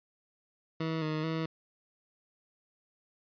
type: tone with vibrato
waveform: 20% pulse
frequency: 158.2 Hz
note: D#3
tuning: 29 cents sharp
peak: -26 dBFS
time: 0.8-1.46 s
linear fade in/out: 5 ms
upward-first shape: square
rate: 2.3 Hz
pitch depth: 33 cents each way
effects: resampled to 11025 Hz